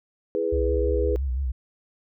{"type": "chord", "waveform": "sine", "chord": "E major", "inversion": "none", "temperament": "equal", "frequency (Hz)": [329.6, 415.3, 493.9], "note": ["E4", "G#4", "B4"], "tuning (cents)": [0, 0, 0], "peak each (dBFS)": [-31, -25, -26], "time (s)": [0.35, 1.16], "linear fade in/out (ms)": 0}
{"type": "tone with vibrato", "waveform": "sine", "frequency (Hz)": 65.41, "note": "C2", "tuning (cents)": 0, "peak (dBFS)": -23, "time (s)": [0.52, 1.52], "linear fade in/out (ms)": 10, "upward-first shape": "sine", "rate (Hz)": 5.9, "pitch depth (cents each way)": 110}
{"effects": []}